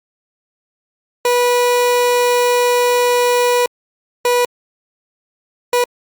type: tone bursts at uneven times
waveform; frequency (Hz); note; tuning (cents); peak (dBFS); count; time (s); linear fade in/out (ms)
30% pulse; 488.6; B4; -19; -9; 3; 1.25-3.66 / 4.25-4.45 / 5.73-5.84; 2
effects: Opus 48 kbps